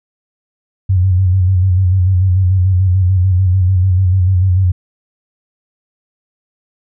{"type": "tone with vibrato", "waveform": "sine", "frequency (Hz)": 92.6, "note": "F#2", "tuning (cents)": 2, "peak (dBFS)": -8, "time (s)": [0.89, 4.72], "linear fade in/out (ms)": 10, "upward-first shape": "square", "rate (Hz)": 6.8, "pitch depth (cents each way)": 51, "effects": []}